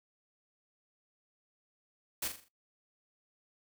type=noise with echo; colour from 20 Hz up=white; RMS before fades=-35 dBFS; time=2.22-2.28 s; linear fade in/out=5 ms; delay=41 ms; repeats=5; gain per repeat=-7 dB; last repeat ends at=2.485 s; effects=noise-tail reverb RT60 0.2 s tail -24 dB re dry